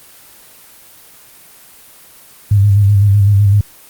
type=tone with vibrato; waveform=sine; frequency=101 Hz; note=G#2; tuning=48 cents flat; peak=-6 dBFS; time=2.51-3.61 s; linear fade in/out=5 ms; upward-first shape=square; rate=7.9 Hz; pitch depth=40 cents each way; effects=white hiss -41 dBFS RMS until 3.89 s + Opus 24 kbps